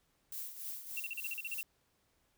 violet noise with tremolo, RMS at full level -41 dBFS, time 0.32-1.63 s, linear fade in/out 0 ms, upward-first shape triangle, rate 3.4 Hz, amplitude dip 70%
sine tone bursts, 2721 Hz, F7, 46 cents flat, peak -37 dBFS, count 10, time 0.97-1.61 s, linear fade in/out 2 ms, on 28 ms, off 40 ms
effects pink hiss -75 dBFS RMS until 2.37 s

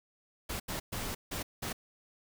pink noise bursts at uneven times, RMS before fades -37 dBFS, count 5, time 0.49-0.6 / 0.68-0.8 / 0.92-1.15 / 1.31-1.43 / 1.62-1.73 s, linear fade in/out 10 ms, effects none

